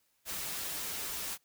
white noise with comb filter, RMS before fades -38 dBFS, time 0.25-1.38 s, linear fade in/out 50 ms, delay 8.4 ms, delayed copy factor -0.6, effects white hiss -74 dBFS RMS until 1.44 s

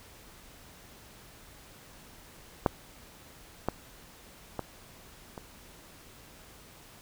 clicks, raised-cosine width 1 ms, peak -8 / -13 / -18 / -26 dBFS, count 4, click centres 2.662 / 3.686 / 4.593 / 5.378 s, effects pink hiss -53 dBFS RMS until 7.01 s

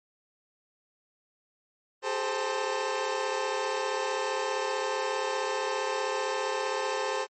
25% pulse tone cluster, 393.8 / 429.1 / 523 / 895 Hz, G4 / A4 / C5 / A5, +8 / -43 / -1 / +29 cents, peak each -32 / -30 / -28 / -32 dBFS, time 2.02-7.27 s, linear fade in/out 50 ms, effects low-pass 9000 Hz 12 dB/octave + MP3 32 kbps

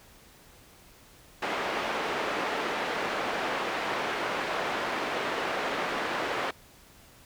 pink band-pass noise, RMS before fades -31 dBFS, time 1.42-6.51 s, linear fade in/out 5 ms, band 420 to 2400 Hz, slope 12 dB/octave, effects pink hiss -55 dBFS RMS until 7.25 s

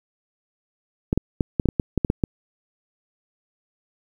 clicks, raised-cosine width 3 ms, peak -6 dBFS, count 11, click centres 1.129 / 1.176 / 1.408 / 1.598 / 1.657 / 1.688 / 1.798 / 1.977 / 2.048 / 2.101 / 2.238 s, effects 8-bit

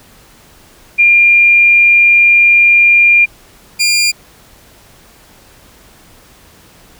sine / 20% pulse tone pair in turn, 2400 / 2400 Hz, D7 / D7, +37 / +37 cents, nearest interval unison, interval 0 cents, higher neither, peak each -4 dBFS, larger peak neither, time 0.98-3.26 / 3.79-4.12 s, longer first, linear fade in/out 20 ms, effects pink hiss -43 dBFS RMS until 6.99 s

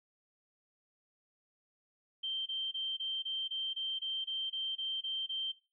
sine tone bursts, 3136 Hz, G7, in tune, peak -34 dBFS, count 13, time 2.23-5.52 s, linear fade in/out 10 ms, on 230 ms, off 25 ms, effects noise-tail reverb RT60 0.3 s tail -17 dB re dry

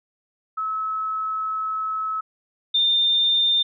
sine tone pair in turn, 1294 / 3609 Hz, E6 / A7, -32 / +43 cents, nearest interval octave + tritone, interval 1775 cents, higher second, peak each -23 / -16 dBFS, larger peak second, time 0.57-2.21 / 2.74-3.63 s, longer first, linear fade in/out 10 ms, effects none

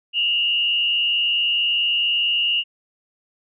sine tone with frequency modulation, 2840 Hz, F7, 28 cents sharp, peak -17 dBFS, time 0.13-2.64 s, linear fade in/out 50 ms, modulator 95.5 Hz, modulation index 0.92, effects none

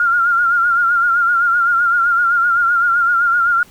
sine tone with vibrato, 1398 Hz, F6, 1 cent sharp, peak -11 dBFS, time 0-3.63 s, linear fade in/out 2 ms, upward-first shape triangle, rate 7.8 Hz, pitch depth 68 cents each way, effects pink hiss -46 dBFS RMS until 3.7 s

